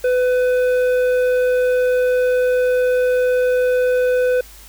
sine tone with tanh clipping, 501 Hz, B4, 25 cents sharp, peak -15 dBFS, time 0.04-4.41 s, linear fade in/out 5 ms, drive 9 dB, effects added 50 Hz sine -42 dBFS peak until 4.68 s + white hiss -43 dBFS RMS until 4.68 s

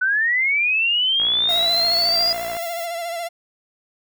sine linear sweep, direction up, 1477 to 4927 Hz, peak -16 dBFS, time 0.01-2.33 s, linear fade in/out 10 ms
click train, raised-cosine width 0.5 ms, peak -19 dBFS, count 81, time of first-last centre 1.2-2.568 s, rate 58.5 Hz
45% pulse tone with vibrato, 681 Hz, F5, 44 cents flat, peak -25 dBFS, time 1.48-3.29 s, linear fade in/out 20 ms, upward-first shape sine, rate 14 Hz, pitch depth 45 cents each way
violet noise with tremolo, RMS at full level -35 dBFS, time 1.49-2.86 s, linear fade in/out 10 ms, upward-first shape sine, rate 4.6 Hz, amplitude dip 35%
effects none

